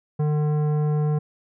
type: tone with tanh clipping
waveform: triangle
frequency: 150.3 Hz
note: D3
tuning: 40 cents sharp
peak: -21 dBFS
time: 0.19-1.19 s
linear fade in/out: 10 ms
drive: 17 dB
effects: none